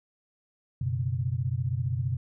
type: chord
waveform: sine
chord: F# suspended fourth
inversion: none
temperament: equal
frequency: 92.5 / 123.47 / 138.59 Hz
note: F#2 / B2 / C#3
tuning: 0 / 0 / 0 cents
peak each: -32 / -28 / -33 dBFS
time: 0.81-2.17 s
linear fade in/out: 5 ms
effects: none